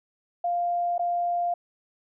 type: tone with dropouts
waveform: sine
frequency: 698.5 Hz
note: F5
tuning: in tune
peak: -23 dBFS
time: 0.44-1.54 s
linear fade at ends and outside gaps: 5 ms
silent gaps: 0.981-0.993 s
effects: none